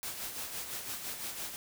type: noise with tremolo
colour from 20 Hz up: white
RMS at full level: -38 dBFS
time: 0.03-1.56 s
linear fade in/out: 0 ms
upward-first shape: sine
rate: 5.9 Hz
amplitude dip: 50%
effects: none